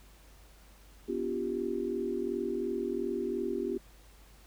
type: chord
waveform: sine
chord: G dominant seventh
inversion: first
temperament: equal with one note detuned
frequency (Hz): 246.9 / 288.1 / 349.2 / 392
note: B3 / D4 / F4 / G4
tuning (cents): 0 / -33 / 0 / 0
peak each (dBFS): -37 / -40 / -35 / -34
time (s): 1.08-3.78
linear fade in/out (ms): 10
effects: added 50 Hz sine -55 dBFS peak until 4.46 s + pink hiss -60 dBFS RMS until 4.46 s